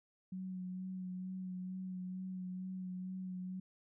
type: tone with vibrato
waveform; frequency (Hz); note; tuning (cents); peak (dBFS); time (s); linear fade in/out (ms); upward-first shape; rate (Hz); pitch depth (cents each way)
sine; 185; F#3; 0; -40; 0.32-3.6; 5; sine; 2.2; 21
effects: none